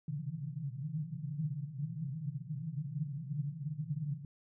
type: band-pass noise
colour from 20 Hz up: white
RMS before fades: -39 dBFS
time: 0.08-4.25 s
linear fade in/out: 2 ms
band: 130 to 160 Hz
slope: 96 dB/octave
effects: none